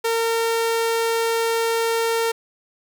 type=tone; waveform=sawtooth; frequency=457.3 Hz; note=A#4; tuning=33 cents flat; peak=-15 dBFS; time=0.04-2.32 s; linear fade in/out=10 ms; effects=none